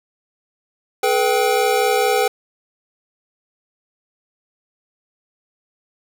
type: tone cluster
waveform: square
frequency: 425.3 / 489.8 / 780 Hz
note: G#4 / B4 / G5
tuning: +41 / -14 / -9 cents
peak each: -20 dBFS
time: 1.03-2.28 s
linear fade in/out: 5 ms
effects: none